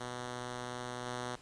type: tone with level steps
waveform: 5% pulse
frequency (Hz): 123.47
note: B2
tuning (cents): 0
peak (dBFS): -28 / -26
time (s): 0-1.36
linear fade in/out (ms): 10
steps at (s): 1.06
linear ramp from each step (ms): 5
effects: pink hiss -58 dBFS RMS until 1.41 s + resampled to 22050 Hz